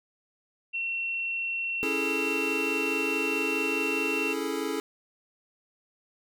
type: tone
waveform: sine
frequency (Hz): 2718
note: F7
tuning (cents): -48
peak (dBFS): -28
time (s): 0.73-4.34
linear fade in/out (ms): 20
type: chord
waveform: square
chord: A major seventh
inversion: first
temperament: equal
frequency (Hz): 277.2 / 329.6 / 415.3 / 440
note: C#4 / E4 / G#4 / A4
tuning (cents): 0 / 0 / 0 / 0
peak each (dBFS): -35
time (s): 1.83-4.8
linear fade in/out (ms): 0
effects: none